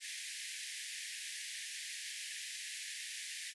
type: band-pass noise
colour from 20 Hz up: pink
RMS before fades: -45 dBFS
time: 0-3.54 s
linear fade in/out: 50 ms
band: 1700 to 11000 Hz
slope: 96 dB/octave
effects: none